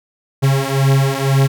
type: beating tone pair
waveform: 45% pulse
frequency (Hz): 135.1 / 137.1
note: C#3 / C#3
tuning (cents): -44 / -19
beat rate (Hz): 2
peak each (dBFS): -15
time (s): 0.42-1.48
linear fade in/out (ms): 20
effects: none